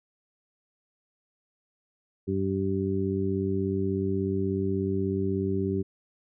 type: harmonic tone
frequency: 96.5 Hz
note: G2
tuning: 27 cents flat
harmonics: 1 / 2 / 3 / 4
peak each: -31 / -30 / -32 / -29 dBFS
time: 2.27-5.83 s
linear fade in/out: 20 ms
effects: none

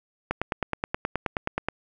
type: click train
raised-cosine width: 0.5 ms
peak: -10 dBFS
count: 14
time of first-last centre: 0.31-1.686 s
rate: 9.45 Hz
effects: none

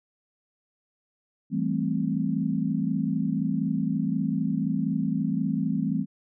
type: chord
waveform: sine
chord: A minor seventh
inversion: second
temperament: equal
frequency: 164.81 / 196 / 220 / 261.6 Hz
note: E3 / G3 / A3 / C4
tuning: 0 / 0 / 0 / 0 cents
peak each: -29 dBFS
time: 1.5-6.06 s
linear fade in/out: 50 ms
effects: none

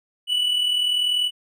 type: tone with amplitude modulation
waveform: triangle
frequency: 2960 Hz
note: F#7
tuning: in tune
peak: -15 dBFS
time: 0.27-1.31 s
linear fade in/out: 50 ms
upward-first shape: sine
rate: 40.2 Hz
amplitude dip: 50%
effects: none

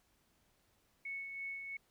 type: tone with tremolo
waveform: sine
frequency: 2209 Hz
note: C#7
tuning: 7 cents flat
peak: -39 dBFS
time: 1.05-1.77 s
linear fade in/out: 5 ms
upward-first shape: sine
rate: 3 Hz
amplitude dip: 40%
effects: pink hiss -74 dBFS RMS until 1.9 s

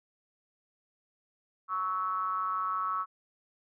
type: ring-modulated tone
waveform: triangle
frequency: 97.1 Hz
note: G2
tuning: 16 cents flat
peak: -24 dBFS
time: 1.68-3.06 s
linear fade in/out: 50 ms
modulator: 1210 Hz
effects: none

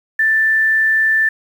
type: tone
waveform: sine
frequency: 1768 Hz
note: A6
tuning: 8 cents sharp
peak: -11 dBFS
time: 0.19-1.29 s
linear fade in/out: 5 ms
effects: 7-bit

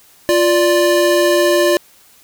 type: tone pair together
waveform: square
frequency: 349.2 / 586.8 Hz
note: F4 / D5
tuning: 0 / -2 cents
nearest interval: major sixth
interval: 898 cents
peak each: -14 dBFS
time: 0.29-1.77 s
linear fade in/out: 0 ms
effects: white hiss -48 dBFS RMS until 2.23 s

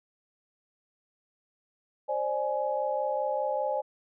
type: tone cluster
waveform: sine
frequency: 530 / 595 / 838 Hz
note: C5 / D5 / G#5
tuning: +22 / +22 / +15 cents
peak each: -31 dBFS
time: 2.08-3.82 s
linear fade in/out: 20 ms
effects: none

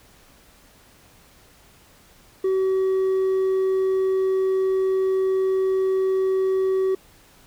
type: tone with hard clipping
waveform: sine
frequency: 380 Hz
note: F#4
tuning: 46 cents sharp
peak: -19 dBFS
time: 2.44-6.95 s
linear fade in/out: 5 ms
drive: 2 dB
effects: pink hiss -53 dBFS RMS until 7.46 s

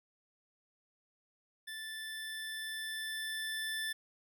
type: tone with level ramp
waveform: 25% pulse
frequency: 1759 Hz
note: A6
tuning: 1 cent flat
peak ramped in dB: -38 to -31 dBFS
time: 1.67-3.93 s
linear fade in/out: 10 ms
effects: none

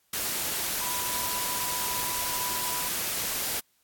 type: tone in noise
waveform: sine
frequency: 987.8 Hz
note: B5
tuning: in tune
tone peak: -35 dBFS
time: 0.81-2.88 s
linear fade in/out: 5 ms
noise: white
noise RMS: -30 dBFS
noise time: 0.13-3.6 s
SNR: -8 dB
effects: white hiss -69 dBFS RMS until 3.83 s + AAC 64 kbps

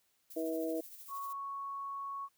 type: noise with tremolo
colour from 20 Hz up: violet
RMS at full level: -49 dBFS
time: 0.3-1.33 s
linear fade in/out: 5 ms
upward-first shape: triangle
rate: 13 Hz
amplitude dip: 55%
type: harmonic tone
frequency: 161.3 Hz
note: E3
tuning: 37 cents flat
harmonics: 2 / 3 / 4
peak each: -36 / -38 / -39 dBFS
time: 0.36-0.81 s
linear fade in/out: 10 ms
type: tone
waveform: sine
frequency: 1108.7 Hz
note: C#6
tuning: in tune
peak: -38 dBFS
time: 1.08-2.29 s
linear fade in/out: 50 ms
effects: white hiss -75 dBFS RMS until 2.37 s

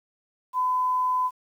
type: tone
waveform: sine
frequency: 1010 Hz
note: B5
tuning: 39 cents sharp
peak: -21 dBFS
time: 0.53-1.31 s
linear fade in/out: 50 ms
effects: 9-bit

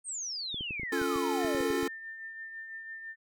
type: exponential sweep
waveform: sine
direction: down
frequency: 8870 to 343.6 Hz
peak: -34 dBFS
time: 0.04-1.82 s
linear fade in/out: 50 ms
type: clicks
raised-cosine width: 3 ms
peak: -29 dBFS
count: 12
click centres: 0.544 / 0.609 / 0.708 / 0.797 / 0.833 / 1.016 / 1.16 / 1.448 / 1.549 / 1.606 / 1.704 / 1.83 s
type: chord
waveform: square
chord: Db augmented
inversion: none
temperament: equal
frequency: 277.2 / 349.2 / 440 Hz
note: Db4 / F4 / A4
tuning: 0 / 0 / 0 cents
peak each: -34 dBFS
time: 0.92-1.88 s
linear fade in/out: 5 ms
type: tone with tremolo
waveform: sine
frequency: 1798 Hz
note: A6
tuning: 37 cents sharp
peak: -38 dBFS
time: 1.38-3.16 s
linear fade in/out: 50 ms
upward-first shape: triangle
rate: 6 Hz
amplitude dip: 45%
effects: none

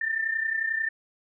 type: tone pair together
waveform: sine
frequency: 1785.8 / 1817 Hz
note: A6 / A#6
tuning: +25 / -45 cents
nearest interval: unison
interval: 30 cents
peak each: -26 / -31 dBFS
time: 0.01-0.89 s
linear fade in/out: 5 ms
effects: none

